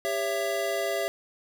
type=chord; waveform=square; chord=C# diminished; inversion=second; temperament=just; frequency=399.1 / 554.4 / 665.2 Hz; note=G4 / C#5 / E5; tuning=+31 / 0 / +16 cents; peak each=-33 / -33 / -30 dBFS; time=0.05-1.08 s; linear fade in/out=0 ms; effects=none